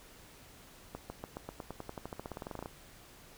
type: accelerating click train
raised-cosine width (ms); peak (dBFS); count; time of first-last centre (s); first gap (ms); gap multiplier
1; -26; 23; 0.95-2.659; 150; 0.93
effects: pink hiss -56 dBFS RMS until 3.37 s